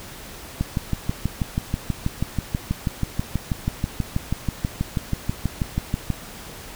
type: click train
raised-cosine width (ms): 5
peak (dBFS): -9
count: 35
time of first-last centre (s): 0.61-6.103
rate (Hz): 6.19
effects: pink hiss -39 dBFS RMS until 6.75 s